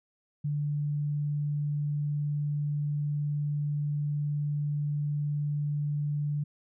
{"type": "tone", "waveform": "sine", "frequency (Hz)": 146.83, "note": "D3", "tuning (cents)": 0, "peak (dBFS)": -27, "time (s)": [0.44, 6.44], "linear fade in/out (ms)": 10, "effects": []}